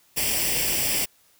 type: noise with comb filter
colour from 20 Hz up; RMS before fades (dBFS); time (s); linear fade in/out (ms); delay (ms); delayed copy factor
white; -24; 0.16-1.06; 20; 0.38; +0.7
effects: white hiss -60 dBFS RMS until 1.39 s